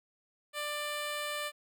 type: tone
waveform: 10% pulse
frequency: 592 Hz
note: D5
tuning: 14 cents sharp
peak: -26 dBFS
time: 0.53-1.52 s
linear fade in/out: 50 ms
effects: none